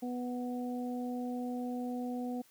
harmonic tone, 246.9 Hz, B3, in tune, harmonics 1 / 2 / 3, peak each -35 / -43 / -44 dBFS, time 0.02-2.42 s, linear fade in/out 10 ms, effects white hiss -64 dBFS RMS until 2.5 s + high-pass 80 Hz 12 dB/octave

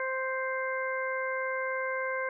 harmonic tone, 523.3 Hz, C5, in tune, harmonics 1 / 2 / 3 / 4, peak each -33 / -36 / -35 / -37 dBFS, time 0-2.29 s, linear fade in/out 2 ms, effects none

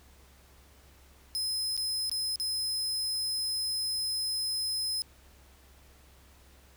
sawtooth tone with dropouts, 5100 Hz, D#8, 42 cents sharp, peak -27 dBFS, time 1.35-5.02 s, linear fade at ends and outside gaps 0 ms, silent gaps 1.767-1.776 / 2.096-2.115 / 2.358-2.399 s, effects added 67 Hz sine -57 dBFS peak until 6.76 s + pink hiss -60 dBFS RMS until 6.76 s

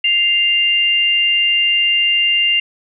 sine tone pair together, 2097 / 2794 Hz, C7 / F7, +3 / 0 cents, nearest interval perfect fourth, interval 497 cents, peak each -20 / -12 dBFS, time 0.04-2.6 s, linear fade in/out 5 ms, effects none

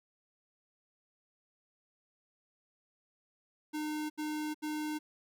square tone bursts, 304.4 Hz, D#4, 38 cents flat, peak -35 dBFS, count 3, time 3.73-4.99 s, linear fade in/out 20 ms, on 370 ms, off 75 ms, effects none

